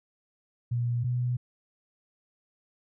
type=tone pair in turn; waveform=sine; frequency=120 / 123.3 Hz; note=B2 / B2; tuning=-49 / -2 cents; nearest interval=unison; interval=47 cents; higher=second; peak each=-25 dBFS; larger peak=neither; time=0.71-1.04 / 1.04-1.37 s; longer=neither; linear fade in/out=10 ms; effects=none

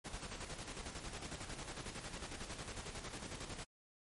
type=noise with tremolo; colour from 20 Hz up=pink; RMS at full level=-45 dBFS; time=0.04-3.65 s; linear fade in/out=20 ms; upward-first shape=square; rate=11 Hz; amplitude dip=50%; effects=MP3 48 kbps

